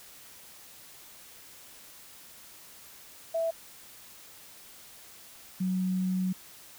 sine tone pair in turn, 659.3 / 185.54 Hz, E5 / F#3, 0 / +5 cents, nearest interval octave + minor seventh, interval 2195 cents, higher first, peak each -26 dBFS, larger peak neither, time 3.34-3.51 / 5.6-6.33 s, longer second, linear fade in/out 10 ms, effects white hiss -51 dBFS RMS until 6.78 s

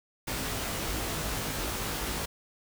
pink noise with comb filter, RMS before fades -33 dBFS, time 0.27-2.26 s, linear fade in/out 10 ms, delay 19 ms, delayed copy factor +0.75, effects none

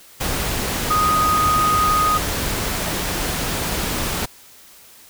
sine tone in noise, 1244.5 Hz, D#6, in tune, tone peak -15 dBFS, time 0.9-2.18 s, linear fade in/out 10 ms, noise pink, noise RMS -23 dBFS, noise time 0.2-4.26 s, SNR +5 dB, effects white hiss -46 dBFS RMS until 5.09 s

